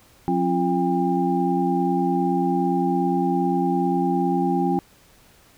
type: tone cluster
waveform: sine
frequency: 179.3 / 269.1 / 346.6 / 801 Hz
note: F3 / C4 / F4 / G5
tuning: +46 / +49 / -13 / +37 cents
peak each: -24 dBFS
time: 0.28-4.79 s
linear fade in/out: 0 ms
effects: pink hiss -54 dBFS RMS until 5.57 s